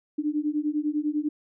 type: beating tone pair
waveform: sine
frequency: 294.3 / 304.3 Hz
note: D4 / D#4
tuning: +4 / -38 cents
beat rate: 10 Hz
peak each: -27 dBFS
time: 0.18-1.29 s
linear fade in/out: 10 ms
effects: none